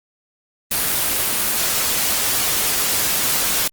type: noise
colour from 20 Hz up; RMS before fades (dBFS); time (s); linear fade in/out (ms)
white; -19; 0.71-3.68; 5
effects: Opus 24 kbps